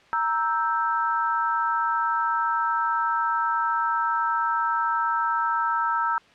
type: chord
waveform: sine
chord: E diminished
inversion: second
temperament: equal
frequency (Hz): 932.3 / 1318.5 / 1568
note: Bb5 / E6 / G6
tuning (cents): 0 / 0 / 0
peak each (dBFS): -25 / -24 / -30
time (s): 0.13-6.18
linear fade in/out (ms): 0
effects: white hiss -54 dBFS RMS until 6.34 s + low-pass 3000 Hz 12 dB/octave